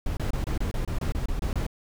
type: noise bursts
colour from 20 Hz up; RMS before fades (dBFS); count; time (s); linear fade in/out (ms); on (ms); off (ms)
brown; -27; 12; 0.06-1.666; 2; 110; 26
effects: none